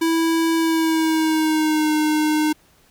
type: tone with pitch glide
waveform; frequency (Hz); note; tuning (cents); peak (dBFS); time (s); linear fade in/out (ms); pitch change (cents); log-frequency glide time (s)
square; 328.2 to 306.2; E4 to D#4; -8 to -28; -17; 0.01-2.53; 10; -120; 0.56-1.92
effects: pink hiss -56 dBFS RMS until 2.9 s